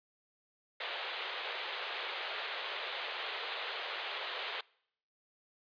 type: band-pass noise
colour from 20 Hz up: white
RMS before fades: -40 dBFS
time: 0.8-4.61 s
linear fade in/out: 5 ms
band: 400 to 3900 Hz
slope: 48 dB/octave
effects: noise-tail reverb RT60 0.7 s tail -25 dB re dry + resampled to 11025 Hz